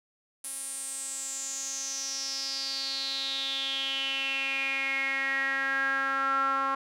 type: tone with band-pass filter sweep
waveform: sawtooth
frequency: 270.9 Hz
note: C#4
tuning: 40 cents flat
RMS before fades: -31 dBFS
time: 0.44-6.75 s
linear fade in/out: 5 ms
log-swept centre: 10000 to 1200 Hz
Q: 7.7
effects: none